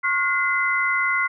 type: tone cluster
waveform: sine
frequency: 1088 / 1429 / 2046 Hz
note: C#6 / F6 / C7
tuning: -33 / +39 / -39 cents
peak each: -25 / -24 / -21 dBFS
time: 0.03-1.28 s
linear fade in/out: 20 ms
effects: none